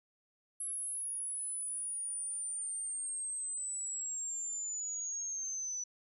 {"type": "linear sweep", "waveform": "sine", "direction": "down", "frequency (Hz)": [10890, 5940], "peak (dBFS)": -36, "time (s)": [0.6, 5.84], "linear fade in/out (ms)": 5, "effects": []}